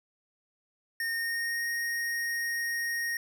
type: tone with pitch glide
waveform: square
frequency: 1837 to 1863.7 Hz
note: A#6 to A#6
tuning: -26 to -1 cents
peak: -30 dBFS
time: 1-3.17 s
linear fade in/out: 2 ms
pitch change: +25 cents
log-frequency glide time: 1.11-1.66 s
effects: none

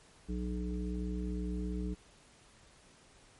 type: harmonic tone with a mistuned harmonic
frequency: 60.9 Hz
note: B1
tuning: 24 cents flat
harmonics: 1 / 3 / 5 / 7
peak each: -36 / -38 / -42 / -46 dBFS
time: 0.28-1.95 s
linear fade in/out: 20 ms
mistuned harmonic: 1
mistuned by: -35 cents
effects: pink hiss -61 dBFS RMS until 3.39 s + MP3 48 kbps

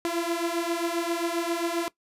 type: beating tone pair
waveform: sawtooth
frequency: 335.5 / 343 Hz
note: E4 / F4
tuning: +31 / -31 cents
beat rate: 7.5 Hz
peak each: -25 dBFS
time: 0.05-1.88 s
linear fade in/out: 0 ms
effects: noise-tail reverb RT60 0.1 s tail -19 dB re dry + resampled to 32000 Hz

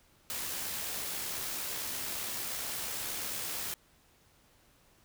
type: noise with amplitude modulation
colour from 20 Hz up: white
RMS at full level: -36 dBFS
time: 0.3-3.74 s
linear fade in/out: 0 ms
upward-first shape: sine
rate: 68.6 Hz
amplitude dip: 25%
effects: pink hiss -65 dBFS RMS until 5.04 s

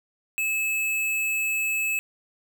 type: tone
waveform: square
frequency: 2600 Hz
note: E7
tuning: 24 cents flat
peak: -24 dBFS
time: 0.38-1.99 s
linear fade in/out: 0 ms
effects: none

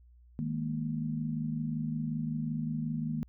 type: chord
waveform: sine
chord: D# suspended fourth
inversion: none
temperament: equal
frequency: 155.56 / 207.7 / 233.1 Hz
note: D#3 / G#3 / A#3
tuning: 0 / 0 / 0 cents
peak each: -34 / -40 / -34 dBFS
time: 0.39-3.23 s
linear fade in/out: 0 ms
effects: added 60 Hz sine -55 dBFS peak until 3.28 s

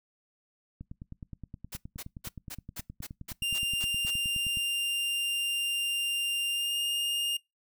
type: click train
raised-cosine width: 5 ms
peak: -29 dBFS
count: 37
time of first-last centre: 0.81-4.572 s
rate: 9.57 Hz
type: noise bursts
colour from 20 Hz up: white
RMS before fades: -40 dBFS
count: 10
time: 1.72-4.11 s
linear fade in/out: 10 ms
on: 50 ms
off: 210 ms
type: tone with pitch glide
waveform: 45% pulse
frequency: 2794 to 2825 Hz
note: F7 to F7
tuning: 0 to +19 cents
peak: -28 dBFS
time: 3.42-7.37 s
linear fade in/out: 5 ms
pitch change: +19 cents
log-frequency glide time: 6.51-6.77 s
effects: noise-tail reverb RT60 0.2 s tail -24 dB re dry

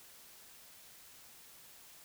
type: silence
effects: white hiss -57 dBFS RMS until 2.04 s

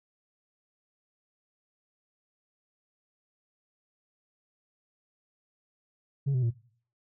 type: tone with pitch steps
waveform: sine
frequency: 138.8 / 127.28 / 116.72 Hz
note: C#3 / C3 / A#2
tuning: +3 / -47 / +3 cents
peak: -21 dBFS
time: 6.26-6.509 s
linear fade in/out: 20 ms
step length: 83 ms
effects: noise-tail reverb RT60 0.5 s tail -21 dB re dry + tanh soft clip ceiling -23 dBFS

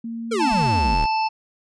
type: tone with pitch glide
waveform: sine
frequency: 229.7 to 226.9 Hz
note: A#3 to A#3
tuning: -25 to -47 cents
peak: -27 dBFS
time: 0.04-0.95 s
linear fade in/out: 5 ms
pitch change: -22 cents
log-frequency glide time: 0.33-0.71 s
type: exponential sweep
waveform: square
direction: down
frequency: 482.7 to 31.22 Hz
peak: -21 dBFS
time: 0.31-1.06 s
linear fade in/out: 10 ms
type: harmonic tone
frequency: 880 Hz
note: A5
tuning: in tune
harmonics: 1 / 3 / 5 / 6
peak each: -19 / -29 / -37 / -34 dBFS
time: 0.39-1.29 s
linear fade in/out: 20 ms
type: noise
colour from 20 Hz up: brown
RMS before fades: -37 dBFS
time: 0.51-0.7 s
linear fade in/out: 5 ms
effects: resampled to 22050 Hz

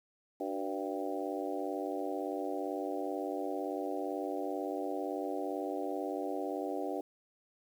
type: harmonic tone with a mistuned harmonic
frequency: 97.9 Hz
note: G2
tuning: 2 cents flat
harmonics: 3 / 4 / 5 / 6 / 7 / 8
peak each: -39 / -40 / -41 / -42 / -42 / -43 dBFS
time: 0.4-7.01 s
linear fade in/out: 5 ms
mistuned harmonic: 4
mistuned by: -68 cents
effects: 10-bit

